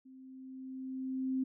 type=tone with level ramp; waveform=sine; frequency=261.6 Hz; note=C4; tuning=in tune; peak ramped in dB=-52 to -29 dBFS; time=0.05-1.44 s; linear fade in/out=10 ms; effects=none